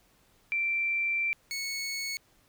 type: tone pair in turn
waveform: sine / 20% pulse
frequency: 2349 / 2207 Hz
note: D7 / C#7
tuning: 0 / -8 cents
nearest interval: minor second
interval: 108 cents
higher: first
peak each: -26 / -27 dBFS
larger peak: first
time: 0.52-1.33 / 1.51-2.17 s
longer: first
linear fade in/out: 0 ms
effects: pink hiss -65 dBFS RMS until 2.48 s